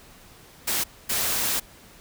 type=noise bursts at uneven times; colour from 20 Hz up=white; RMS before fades=-25 dBFS; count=2; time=0.67-0.84 / 1.09-1.6 s; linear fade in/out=10 ms; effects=pink hiss -50 dBFS RMS until 2 s